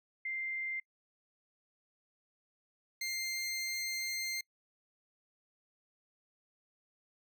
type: tone pair in turn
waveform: sine / 20% pulse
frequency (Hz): 2093 / 2101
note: C7 / C7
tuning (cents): 0 / +7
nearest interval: unison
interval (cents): 7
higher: second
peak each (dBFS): -35 / -30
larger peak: second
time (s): 0.25-0.8 / 3.01-4.41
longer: second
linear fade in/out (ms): 5
effects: noise-tail reverb RT60 0.1 s tail -26 dB re dry